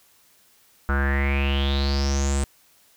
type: tone with low-pass filter sweep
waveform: square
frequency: 69.3 Hz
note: C#2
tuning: in tune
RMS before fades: -22 dBFS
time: 0.89-2.44 s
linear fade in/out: 0 ms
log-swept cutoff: 1400 to 8400 Hz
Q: 9
effects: white hiss -58 dBFS RMS until 2.96 s